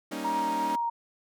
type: chord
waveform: sawtooth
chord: Eb dominant seventh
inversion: first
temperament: equal with one note detuned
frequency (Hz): 196 / 234.8 / 277.2 / 311.1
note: G3 / Bb3 / Db4 / Eb4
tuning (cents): 0 / +13 / 0 / 0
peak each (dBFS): -37 / -35 / -33 / -33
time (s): 0.11-0.76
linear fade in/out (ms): 10
type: tone with vibrato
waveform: sine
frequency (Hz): 939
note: A#5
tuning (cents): +12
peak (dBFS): -26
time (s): 0.24-0.9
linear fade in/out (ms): 10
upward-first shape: triangle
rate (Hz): 2.7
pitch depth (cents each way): 13
effects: none